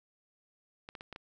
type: clicks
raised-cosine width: 0.3 ms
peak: -28 dBFS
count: 5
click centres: 0.889 / 0.952 / 1.009 / 1.127 / 1.161 s
effects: none